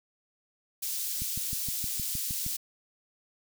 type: high-pass noise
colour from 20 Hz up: white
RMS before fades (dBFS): -33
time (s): 0.82-2.57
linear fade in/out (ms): 10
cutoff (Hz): 4400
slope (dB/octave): 12
type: click train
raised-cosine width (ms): 5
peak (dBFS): -26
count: 9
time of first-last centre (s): 1.22-2.464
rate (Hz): 6.43
effects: none